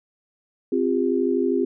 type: chord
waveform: sine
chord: C suspended fourth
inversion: none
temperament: equal with one note detuned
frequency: 261.6 / 349.2 / 401.6 Hz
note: C4 / F4 / G4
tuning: 0 / 0 / +42 cents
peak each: -23 dBFS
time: 0.72-1.65 s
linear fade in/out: 5 ms
effects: none